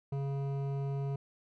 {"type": "tone with hard clipping", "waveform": "sine", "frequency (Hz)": 138.59, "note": "C#3", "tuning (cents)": 0, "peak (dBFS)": -34, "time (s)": [0.12, 1.16], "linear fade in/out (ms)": 5, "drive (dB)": 12, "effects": []}